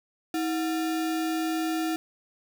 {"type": "tone with sample-and-hold", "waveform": "sine", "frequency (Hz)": 320.7, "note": "E4", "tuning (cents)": -48, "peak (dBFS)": -25, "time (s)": [0.34, 1.96], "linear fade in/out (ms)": 2, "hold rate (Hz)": 1050, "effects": []}